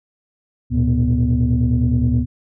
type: tone cluster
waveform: sine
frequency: 72.9 / 112.4 / 122 / 244.7 Hz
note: D2 / A2 / B2 / B3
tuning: -12 / +37 / -21 / -16 cents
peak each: -18 dBFS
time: 0.7-2.26 s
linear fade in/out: 50 ms
effects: tanh soft clip ceiling -8 dBFS